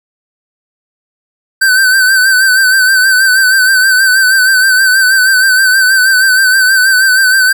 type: tone with vibrato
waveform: square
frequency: 1536 Hz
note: G6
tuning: 36 cents flat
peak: -6 dBFS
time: 1.61-7.53 s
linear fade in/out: 10 ms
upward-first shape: sine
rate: 6.3 Hz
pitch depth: 51 cents each way
effects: none